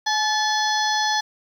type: harmonic tone with a mistuned harmonic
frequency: 853 Hz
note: G#5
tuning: 46 cents sharp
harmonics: 1 / 2 / 4 / 5 / 6 / 7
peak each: -22 / -25 / -28 / -29 / -30 / -30 dBFS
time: 0.06-1.21 s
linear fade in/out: 10 ms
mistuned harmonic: 2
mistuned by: +36 cents
effects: 8-bit